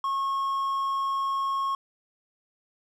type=tone; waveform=triangle; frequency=1090 Hz; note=C#6; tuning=29 cents flat; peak=-23 dBFS; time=0.04-1.75 s; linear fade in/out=2 ms; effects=none